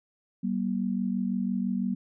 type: tone pair together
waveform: sine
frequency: 192.41 / 238.4 Hz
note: G3 / A#3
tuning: -32 / +39 cents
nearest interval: major third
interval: 371 cents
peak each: -28 / -29 dBFS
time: 0.43-1.95 s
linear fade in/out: 10 ms
effects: none